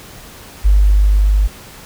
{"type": "tone with level ramp", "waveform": "sine", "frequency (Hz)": 50.2, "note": "G1", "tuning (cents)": 42, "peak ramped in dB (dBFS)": [-6, -9], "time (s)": [0.64, 1.48], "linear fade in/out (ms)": 20, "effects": ["pink hiss -37 dBFS RMS until 1.85 s"]}